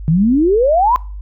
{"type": "exponential sweep", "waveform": "sine", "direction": "up", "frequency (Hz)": [150, 1046.5], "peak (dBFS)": -9, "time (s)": [0.08, 0.96], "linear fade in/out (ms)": 0, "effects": ["noise-tail reverb RT60 0.4 s tail -23 dB re dry", "added 50 Hz sine -25 dBFS peak until 1.21 s"]}